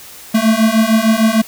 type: beating tone pair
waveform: square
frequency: 218.1 / 224.7 Hz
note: A3 / A3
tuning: -15 / +37 cents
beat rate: 6.6 Hz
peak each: -14 / -13 dBFS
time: 0.34-1.42 s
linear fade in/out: 10 ms
effects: white hiss -36 dBFS RMS until 1.47 s